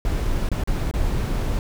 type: noise with dropouts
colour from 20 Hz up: brown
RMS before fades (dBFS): -22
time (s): 0.05-1.59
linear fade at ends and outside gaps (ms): 1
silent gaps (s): 0.489-0.516 / 0.637-0.674 / 0.912-0.938
effects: none